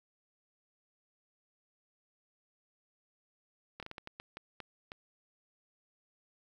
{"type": "slowing click train", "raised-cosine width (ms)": 0.3, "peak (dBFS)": -27, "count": 10, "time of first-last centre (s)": [3.8, 4.919], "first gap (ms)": 27, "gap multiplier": 1.36, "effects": ["10-bit"]}